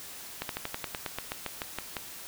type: slowing click train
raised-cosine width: 0.3 ms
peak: -16 dBFS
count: 14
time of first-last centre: 0.42-1.968 s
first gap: 72 ms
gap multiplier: 1.08
effects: white hiss -44 dBFS RMS until 2.27 s